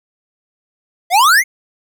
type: exponential sweep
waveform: square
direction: up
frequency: 661 to 2217 Hz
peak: -8 dBFS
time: 1.1-1.44 s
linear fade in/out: 50 ms
effects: none